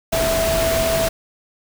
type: tone in noise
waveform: sine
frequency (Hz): 657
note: E5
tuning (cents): -6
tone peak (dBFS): -18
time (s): 0.12-1.09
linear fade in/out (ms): 10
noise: pink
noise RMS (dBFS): -22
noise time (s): 0.12-1.09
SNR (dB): +1
effects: none